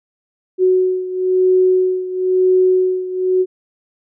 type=beating tone pair; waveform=sine; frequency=370 / 371 Hz; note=F#4 / F#4; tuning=0 / +5 cents; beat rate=1 Hz; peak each=-13 / -17 dBFS; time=0.58-3.46 s; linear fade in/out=50 ms; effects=none